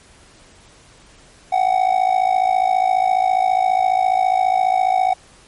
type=tone with amplitude modulation; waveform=triangle; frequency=748 Hz; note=F#5; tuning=19 cents sharp; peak=-8 dBFS; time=1.52-5.14 s; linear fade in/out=10 ms; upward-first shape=sine; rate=54.7 Hz; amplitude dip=85%; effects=pink hiss -48 dBFS RMS until 5.47 s + MP3 48 kbps